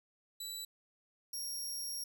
20% pulse tone pair in turn, 3951 / 5588 Hz, B7 / F8, 0 / 0 cents, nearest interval tritone, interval 600 cents, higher second, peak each -35 / -33 dBFS, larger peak second, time 0.4-0.65 / 1.33-2.04 s, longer second, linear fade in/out 5 ms, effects none

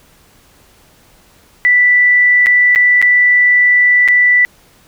sine tone with dropouts, 1973 Hz, B6, 2 cents flat, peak -6 dBFS, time 1.65-4.45 s, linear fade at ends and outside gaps 0 ms, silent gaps 2.461-2.468 / 2.75-2.759 / 3.016-3.025 / 4.078-4.085 s, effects pink hiss -48 dBFS RMS until 4.87 s

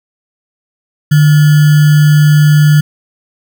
sine tone with sample-and-hold, 150 Hz, D3, 37 cents sharp, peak -3 dBFS, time 1.11-2.81 s, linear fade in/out 10 ms, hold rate 1575 Hz, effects none

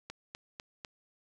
click train, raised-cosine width 0.2 ms, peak -24 dBFS, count 4, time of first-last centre 0.1-0.848 s, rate 4.01 Hz, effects none

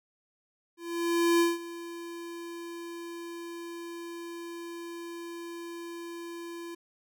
square tone with ADSR envelope, 340 Hz, F4, 46 cents flat, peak -21 dBFS, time 0.77-6.75 s, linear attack 630 ms, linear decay 180 ms, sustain -18 dB, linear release 8 ms, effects none

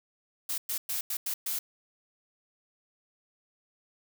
blue noise bursts at uneven times, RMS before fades -32 dBFS, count 6, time 0.49-0.58 / 0.69-0.78 / 0.89-1.01 / 1.1-1.17 / 1.26-1.34 / 1.46-1.59 s, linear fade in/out 5 ms, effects none

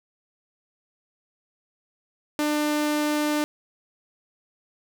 sawtooth tone, 298.9 Hz, D4, 31 cents sharp, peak -18 dBFS, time 2.39-3.44 s, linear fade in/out 0 ms, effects none

